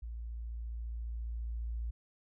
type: tone with level ramp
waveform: sine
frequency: 57.3 Hz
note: A#1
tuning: 29 cents flat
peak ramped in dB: -39 to -34 dBFS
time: 0.02-1.91 s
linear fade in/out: 10 ms
effects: none